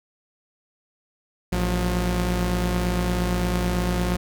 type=tone pair together; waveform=sawtooth; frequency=56.72 / 179 Hz; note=A#1 / F3; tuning=-47 / +43 cents; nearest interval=octave + minor sixth; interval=1990 cents; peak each=-20 dBFS; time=1.52-4.17 s; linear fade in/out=10 ms; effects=none